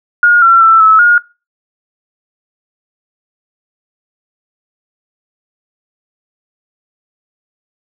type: tone with pitch steps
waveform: sine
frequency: 1430 / 1357 / 1332 / 1301 / 1430 Hz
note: F6 / E6 / E6 / E6 / F6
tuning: +41 / +50 / +18 / -23 / +41 cents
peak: -3 dBFS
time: 0.23-1.18 s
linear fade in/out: 2 ms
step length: 190 ms
effects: noise-tail reverb RT60 0.3 s tail -24 dB re dry